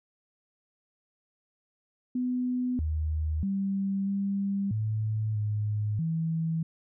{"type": "tone with pitch steps", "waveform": "sine", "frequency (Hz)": [250.1, 77.8, 195.6, 198, 108.6, 105.5, 162.7], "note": ["B3", "D#2", "G3", "G3", "A2", "G#2", "E3"], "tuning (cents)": [22, 0, -4, 18, -22, 28, -22], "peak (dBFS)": -26, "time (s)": [2.15, 6.63], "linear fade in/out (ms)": 5, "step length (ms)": 640, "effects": []}